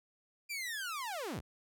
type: linear sweep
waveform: sawtooth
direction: down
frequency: 2410 to 33.15 Hz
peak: -34 dBFS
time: 0.49-1.41 s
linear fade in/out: 20 ms
effects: none